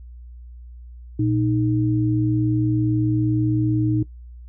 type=tone pair together; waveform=sine; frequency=117.7 / 310.4 Hz; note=A#2 / D#4; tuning=+17 / -4 cents; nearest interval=octave + perfect fourth; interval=1679 cents; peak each=-20 dBFS; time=1.19-4.03 s; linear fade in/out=5 ms; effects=noise-tail reverb RT60 0.1 s tail -18 dB re dry + added 60 Hz sine -37 dBFS peak until 4.48 s